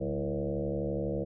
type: tone with frequency modulation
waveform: sine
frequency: 329.6 Hz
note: E4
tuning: in tune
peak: -29 dBFS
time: 0-1.25 s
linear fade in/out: 20 ms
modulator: 72.1 Hz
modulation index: 3.5
effects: none